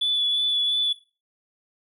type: tone with vibrato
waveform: triangle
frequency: 3449 Hz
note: A7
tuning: 35 cents flat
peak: -17 dBFS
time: 0.01-0.93 s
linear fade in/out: 10 ms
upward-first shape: sine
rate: 2.9 Hz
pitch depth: 16 cents each way
effects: noise-tail reverb RT60 0.3 s tail -17 dB re dry + tanh soft clip ceiling -18 dBFS